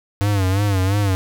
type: tone with vibrato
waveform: square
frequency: 98 Hz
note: G2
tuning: in tune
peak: -16 dBFS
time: 0.21-1.15 s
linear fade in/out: 0 ms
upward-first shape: sine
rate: 2.9 Hz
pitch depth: 97 cents each way
effects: 8-bit